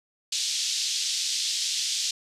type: band-pass noise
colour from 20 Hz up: pink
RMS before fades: -28 dBFS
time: 0.32-2.11 s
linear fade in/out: 5 ms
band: 3500 to 7000 Hz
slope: 24 dB/octave
effects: resampled to 32000 Hz